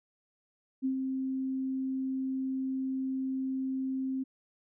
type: tone with ADSR envelope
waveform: sine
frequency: 263.8 Hz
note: C4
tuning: 14 cents sharp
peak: -26 dBFS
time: 0.82-4.24 s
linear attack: 32 ms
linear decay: 99 ms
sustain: -4 dB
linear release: 16 ms
effects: none